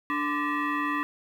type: tone with frequency modulation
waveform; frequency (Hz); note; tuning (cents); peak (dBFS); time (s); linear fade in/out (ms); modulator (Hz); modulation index
sine; 440.3; A4; +1; -25; 0.1-1.03; 0; 733; 2.3
effects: 9-bit